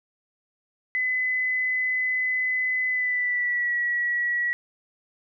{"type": "tone with pitch glide", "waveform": "sine", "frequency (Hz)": [2016, 1927.2], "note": ["B6", "B6"], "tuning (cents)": [35, -43], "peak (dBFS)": -22, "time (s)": [0.95, 4.53], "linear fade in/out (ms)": 0, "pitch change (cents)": -78, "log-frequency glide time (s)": [2.88, 3.74], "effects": []}